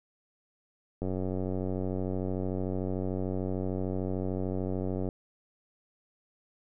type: click train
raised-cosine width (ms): 2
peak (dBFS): -20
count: 381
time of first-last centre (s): 1.02-5.089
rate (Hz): 93.4
effects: none